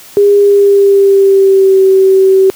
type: tone with pitch glide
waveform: sine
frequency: 405.8 to 383 Hz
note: G#4 to G4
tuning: -40 to -40 cents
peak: -3 dBFS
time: 0.17-2.5 s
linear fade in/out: 0 ms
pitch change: -100 cents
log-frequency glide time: 0.38-1.81 s
effects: white hiss -35 dBFS RMS until 2.55 s + high-pass 80 Hz 12 dB/octave